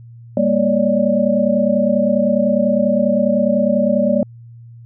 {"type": "tone cluster", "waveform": "sine", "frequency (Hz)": [203.1, 237.6, 566, 596], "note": ["G#3", "A#3", "C#5", "D5"], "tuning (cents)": [-38, 33, 36, 25], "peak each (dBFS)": -18, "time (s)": [0.37, 4.23], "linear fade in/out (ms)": 2, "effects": ["added 117 Hz sine -36 dBFS peak until 4.85 s"]}